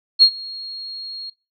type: tone with ADSR envelope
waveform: sine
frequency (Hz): 4278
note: C8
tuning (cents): +38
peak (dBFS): -5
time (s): 0.19-1.3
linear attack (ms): 33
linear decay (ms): 74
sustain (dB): -24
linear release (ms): 7
effects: noise-tail reverb RT60 0.3 s tail -23 dB re dry